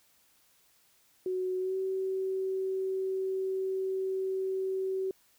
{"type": "tone with pitch glide", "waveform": "sine", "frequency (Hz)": [370, 380.4], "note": ["F#4", "F#4"], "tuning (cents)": [0, 48], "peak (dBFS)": -29, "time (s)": [1.26, 5.11], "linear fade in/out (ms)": 2, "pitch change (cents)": 48, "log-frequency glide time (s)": [1.59, 1.76], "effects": ["white hiss -66 dBFS RMS until 5.38 s"]}